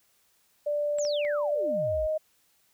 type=tone with pitch glide; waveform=sine; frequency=588 to 623 Hz; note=D5 to D#5; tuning=+2 to +2 cents; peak=-25 dBFS; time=0.66-2.18 s; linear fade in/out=10 ms; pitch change=+100 cents; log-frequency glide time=1.52-1.94 s
type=exponential sweep; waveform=sine; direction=down; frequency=7870 to 47.56 Hz; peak=-34 dBFS; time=0.98-2.07 s; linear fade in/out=10 ms
type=clicks; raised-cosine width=0.3 ms; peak=-29 dBFS; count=3; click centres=0.986 / 1.051 / 1.25 s
effects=white hiss -67 dBFS RMS until 2.73 s